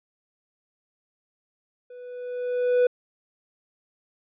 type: tone with level ramp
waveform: triangle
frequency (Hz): 493.9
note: B4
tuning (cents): 0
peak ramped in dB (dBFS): -39 to -13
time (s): 1.9-2.87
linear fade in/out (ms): 5
effects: resampled to 8000 Hz